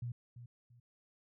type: tone with echo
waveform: sine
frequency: 120.4 Hz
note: B2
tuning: 44 cents flat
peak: -37 dBFS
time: 0.02-0.12 s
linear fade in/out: 5 ms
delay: 340 ms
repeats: 2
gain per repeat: -11 dB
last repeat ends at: 0.8 s
effects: none